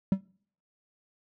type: tone with exponential decay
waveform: triangle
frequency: 192.1 Hz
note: G3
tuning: 35 cents flat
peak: -15 dBFS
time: 0.12-0.21 s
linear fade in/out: 2 ms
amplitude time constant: 18 ms
effects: noise-tail reverb RT60 0.6 s tail -26 dB re dry